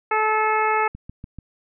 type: harmonic tone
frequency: 433.4 Hz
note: A4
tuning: 26 cents flat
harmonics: 1 / 2 / 3 / 4 / 5 / 6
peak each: -25 / -21 / -23 / -29 / -27 / -32 dBFS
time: 0.11-0.88 s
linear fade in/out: 5 ms
type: click train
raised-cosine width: 5 ms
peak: -23 dBFS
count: 4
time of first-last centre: 0.95-1.387 s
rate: 6.87 Hz
effects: none